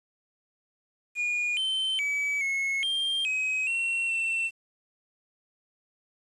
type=tone with pitch steps; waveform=triangle; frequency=2439 / 3088 / 2285 / 2181 / 3188 / 2535 / 2722 / 2692 Hz; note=D#7 / G7 / D7 / C#7 / G7 / D#7 / F7 / E7; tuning=-35 / -27 / -48 / -29 / +28 / +32 / -45 / +36 cents; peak=-24 dBFS; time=1.15-4.51 s; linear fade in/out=50 ms; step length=420 ms; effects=resampled to 24000 Hz + 9-bit